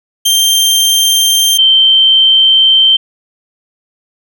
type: tone pair in turn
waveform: sawtooth / sine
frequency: 3161 / 3119 Hz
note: G7 / G7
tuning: +14 / -9 cents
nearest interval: unison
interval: 23 cents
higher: first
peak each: -4 dBFS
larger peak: neither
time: 0.25-1.58 / 1.58-2.97 s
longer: second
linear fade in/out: 10 ms
effects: none